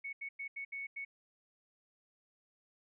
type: tone bursts at uneven times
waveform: sine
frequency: 2217 Hz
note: C#7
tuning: in tune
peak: -39 dBFS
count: 6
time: 0.04-0.13 / 0.21-0.29 / 0.39-0.48 / 0.56-0.65 / 0.72-0.87 / 0.96-1.05 s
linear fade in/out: 10 ms
effects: none